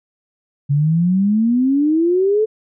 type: exponential sweep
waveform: sine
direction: up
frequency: 138.59 to 444 Hz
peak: -12 dBFS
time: 0.69-2.46 s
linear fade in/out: 20 ms
effects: none